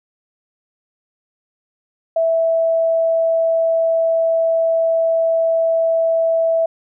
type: tone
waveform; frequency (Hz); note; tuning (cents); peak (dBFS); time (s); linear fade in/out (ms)
sine; 657; E5; -6; -13; 2.16-6.66; 5
effects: none